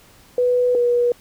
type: tone pair in turn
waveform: sine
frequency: 493.9 / 482.9 Hz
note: B4 / B4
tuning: 0 / -39 cents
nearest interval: unison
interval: 39 cents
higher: first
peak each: -14 / -14 dBFS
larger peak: neither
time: 0.38-0.75 / 0.75-1.12 s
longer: neither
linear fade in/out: 2 ms
effects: pink hiss -50 dBFS RMS until 1.2 s